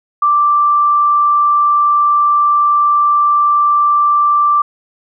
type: tone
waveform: sine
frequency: 1174.7 Hz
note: D6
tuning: in tune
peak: -8 dBFS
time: 0.22-4.62 s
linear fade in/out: 5 ms
effects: none